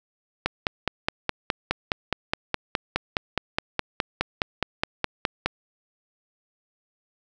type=click train; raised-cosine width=0.3 ms; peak=-6 dBFS; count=25; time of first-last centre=0.46-5.46 s; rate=4.8 Hz; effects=none